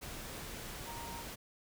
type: tone in noise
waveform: sine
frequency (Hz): 932.3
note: A#5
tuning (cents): 0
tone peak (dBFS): -46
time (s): 0.86-1.23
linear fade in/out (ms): 20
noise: pink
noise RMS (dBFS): -45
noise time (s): 0.01-1.36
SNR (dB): -4
effects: none